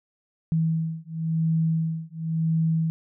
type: beating tone pair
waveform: sine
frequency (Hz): 161.4 / 162.35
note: E3 / E3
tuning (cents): -36 / -26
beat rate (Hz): 0.95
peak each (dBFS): -25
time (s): 0.52-2.9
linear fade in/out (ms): 0
effects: none